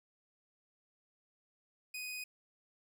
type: tone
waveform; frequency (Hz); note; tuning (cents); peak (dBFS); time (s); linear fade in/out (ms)
sawtooth; 2495; D#7; +4; -37; 1.94-2.24; 5
effects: none